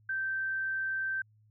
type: tone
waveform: sine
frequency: 1558 Hz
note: G6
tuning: 11 cents flat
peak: -30 dBFS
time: 0.09-1.22 s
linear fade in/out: 5 ms
effects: added 107 Hz sine -61 dBFS peak until 1.5 s